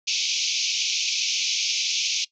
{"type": "band-pass noise", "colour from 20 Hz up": "white", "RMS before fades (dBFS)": -25, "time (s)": [0.07, 2.25], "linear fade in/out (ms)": 10, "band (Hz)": [2300, 6500], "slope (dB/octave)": 96, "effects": ["noise-tail reverb RT60 0.1 s tail -19 dB re dry"]}